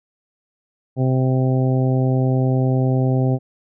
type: harmonic tone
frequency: 130 Hz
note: C3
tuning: 11 cents flat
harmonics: 1 / 2 / 3 / 4 / 5 / 6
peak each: -16 / -22 / -26 / -28 / -30 / -32 dBFS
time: 0.96-3.39 s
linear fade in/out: 50 ms
effects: none